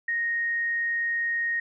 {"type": "tone", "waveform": "sine", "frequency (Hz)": 1864.7, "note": "A#6", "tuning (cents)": 0, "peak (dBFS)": -24, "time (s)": [0.08, 1.6], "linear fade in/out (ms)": 5, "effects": []}